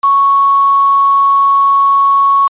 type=tone with quantisation; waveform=sine; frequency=1108 Hz; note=C#6; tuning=1 cent flat; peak=-6 dBFS; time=0.03-2.48 s; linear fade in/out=10 ms; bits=4; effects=resampled to 8000 Hz